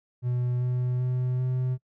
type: tone with pitch steps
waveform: triangle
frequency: 123.47 / 124.83 / 126.21 / 127.6 Hz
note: B2 / B2 / B2 / C3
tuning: 0 / +19 / +38 / -43 cents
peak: -22 dBFS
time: 0.22-1.78 s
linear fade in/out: 50 ms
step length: 390 ms
effects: noise-tail reverb RT60 0.1 s tail -23 dB re dry